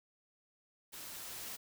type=noise with level ramp; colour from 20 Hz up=white; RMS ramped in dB=-48 to -44 dBFS; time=0.92-1.57 s; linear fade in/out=20 ms; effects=none